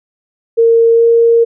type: tone with pitch glide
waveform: sine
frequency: 459.7 to 463.7 Hz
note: A#4 to A#4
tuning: -24 to -9 cents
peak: -5 dBFS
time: 0.57-1.45 s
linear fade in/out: 20 ms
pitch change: +15 cents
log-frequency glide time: 0.93-1.03 s
effects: none